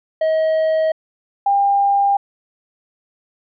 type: tone pair in turn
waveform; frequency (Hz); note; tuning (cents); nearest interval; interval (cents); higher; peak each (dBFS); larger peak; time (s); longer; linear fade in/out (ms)
triangle / sine; 635 / 800; D#5 / G5; +35 / +35; major third; 400; second; -12; neither; 0.21-0.92 / 1.46-2.17; neither; 5
effects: resampled to 11025 Hz